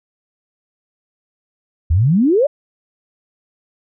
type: exponential sweep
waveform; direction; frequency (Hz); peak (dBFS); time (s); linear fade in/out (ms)
sine; up; 73.42 to 613; -10; 1.9-2.47; 10
effects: none